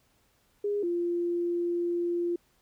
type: tone pair in turn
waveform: sine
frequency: 410 / 346.4 Hz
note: G#4 / F4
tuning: -22 / -14 cents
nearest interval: minor third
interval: 292 cents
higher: first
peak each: -26 dBFS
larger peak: neither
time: 0.64-0.83 / 0.83-2.36 s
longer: second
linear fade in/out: 5 ms
effects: pink hiss -68 dBFS RMS until 2.61 s